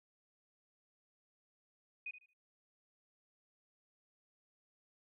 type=tone with echo; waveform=sine; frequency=2489 Hz; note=D#7; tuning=in tune; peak=-40 dBFS; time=2.06-2.11 s; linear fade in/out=5 ms; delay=75 ms; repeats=3; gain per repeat=-12 dB; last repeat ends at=2.335 s; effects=none

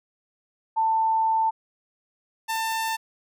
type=tone pair in turn; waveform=sine / sawtooth; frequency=890 / 893.8 Hz; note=A5 / A5; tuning=+20 / +27 cents; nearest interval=unison; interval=7 cents; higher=second; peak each=-19 / -21 dBFS; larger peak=first; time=0.76-1.51 / 2.48-2.97 s; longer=first; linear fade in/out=20 ms; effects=none

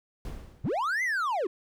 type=noise with exponential decay; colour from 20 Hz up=brown; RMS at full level=-33 dBFS; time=0.25-0.94 s; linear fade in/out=1 ms; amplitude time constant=150 ms
type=linear two-way sweep; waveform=triangle; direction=up then down; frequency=73.42 to 2092 to 327.7 Hz; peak=-24 dBFS; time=0.64-1.47 s; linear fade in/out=5 ms; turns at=1.03 s
effects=none

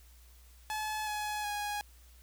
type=tone with pitch steps; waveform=sawtooth; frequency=858 / 842.8 / 827.8 Hz; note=A5 / G#5 / G#5; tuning=-44 / +25 / -6 cents; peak=-30 dBFS; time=0.7-1.81 s; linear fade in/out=0 ms; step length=370 ms; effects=added 60 Hz sine -55 dBFS peak until 2.22 s + white hiss -63 dBFS RMS until 2.22 s

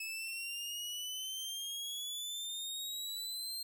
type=exponential sweep; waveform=sawtooth; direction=up; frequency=2596 to 4194 Hz; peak=-36 dBFS; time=0-3.63 s; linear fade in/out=5 ms; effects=none

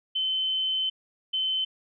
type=tone pair in turn; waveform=sine; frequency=3064 / 3064 Hz; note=G7 / G7; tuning=-40 / -40 cents; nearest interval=unison; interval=0 cents; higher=neither; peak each=-24 dBFS; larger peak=neither; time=0.15-0.9 / 1.33-1.65 s; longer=first; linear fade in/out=10 ms; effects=none

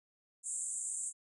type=band-pass noise; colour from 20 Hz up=pink; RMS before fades=-39 dBFS; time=0.43-1.13 s; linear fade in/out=50 ms; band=7200 to 9200 Hz; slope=96 dB/octave; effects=none

